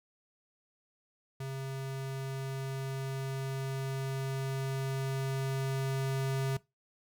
square tone with level ramp, 134.5 Hz, C3, 48 cents sharp, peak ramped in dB -37 to -30 dBFS, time 1.4-6.57 s, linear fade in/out 5 ms, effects noise-tail reverb RT60 0.2 s tail -19 dB re dry

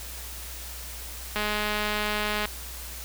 click train, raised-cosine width 0.3 ms, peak -12 dBFS, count 231, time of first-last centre 1.36-2.455 s, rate 210 Hz, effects added 60 Hz sine -40 dBFS peak until 3.04 s + white hiss -40 dBFS RMS until 3.04 s

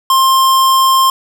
square tone, 1058 Hz, C6, 19 cents sharp, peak -8 dBFS, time 0.1-1.1 s, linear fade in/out 2 ms, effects none

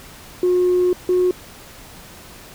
sine tone pair in turn, 360.6 / 362.9 Hz, F#4 / F#4, -45 / -34 cents, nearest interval unison, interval 11 cents, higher second, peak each -12 dBFS, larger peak neither, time 0.43-0.93 / 1.09-1.31 s, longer first, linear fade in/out 2 ms, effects tanh soft clip ceiling -10 dBFS + pink hiss -41 dBFS RMS until 2.54 s

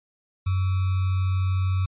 sine tone with sample-and-hold, 93.3 Hz, F#2, 15 cents sharp, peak -20 dBFS, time 0.46-1.86 s, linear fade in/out 10 ms, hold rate 1225 Hz, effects resampled to 8000 Hz

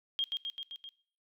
sine tone with echo, 3227 Hz, G7, 50 cents sharp, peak -28 dBFS, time 0.19-0.24 s, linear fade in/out 0 ms, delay 130 ms, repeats 5, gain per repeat -3 dB, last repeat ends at 0.89 s, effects noise-tail reverb RT60 0.5 s tail -20 dB re dry

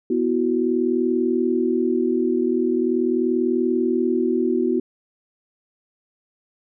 sine chord, B suspended fourth, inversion none, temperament equal, 246.9 / 329.6 / 370 Hz, B3 / E4 / F#4, 0 / 0 / 0 cents, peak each -22 / -23 / -21 dBFS, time 0.1-4.8 s, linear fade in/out 5 ms, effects none

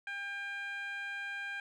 15% pulse tone with band-pass filter, 800 Hz, G5, 35 cents sharp, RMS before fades -40 dBFS, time 0.07-1.6 s, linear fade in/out 2 ms, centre 1800 Hz, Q 2.9, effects none

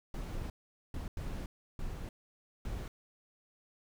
brown noise bursts at uneven times, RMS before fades -39 dBFS, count 5, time 0.14-0.5 / 0.94-1.08 / 1.17-1.46 / 1.79-2.09 / 2.65-2.88 s, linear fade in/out 2 ms, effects none

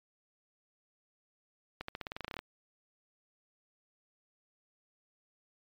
accelerating click train, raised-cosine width 0.3 ms, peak -22 dBFS, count 14, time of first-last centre 1.81-2.391 s, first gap 74 ms, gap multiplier 0.91, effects MP3 96 kbps

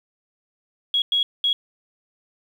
sine tone bursts at uneven times, 3322 Hz, G#7, in tune, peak -17 dBFS, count 3, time 0.94-1.02 / 1.12-1.23 / 1.44-1.53 s, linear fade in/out 2 ms, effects 8-bit

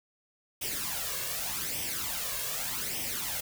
white noise with flanger, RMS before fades -34 dBFS, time 0.61-3.41 s, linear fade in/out 10 ms, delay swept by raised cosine 0.35 to 1.85 ms, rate 0.84 Hz, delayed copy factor +0.65, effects none

